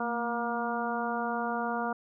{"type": "harmonic tone with a mistuned harmonic", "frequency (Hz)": 236.7, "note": "A#3", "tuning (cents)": 27, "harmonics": [1, 2, 3, 4, 5, 6], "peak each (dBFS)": [-35, -37, -34, -36, -38, -37], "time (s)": [0, 1.93], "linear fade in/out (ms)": 5, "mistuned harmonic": 1, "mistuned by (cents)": -44, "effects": []}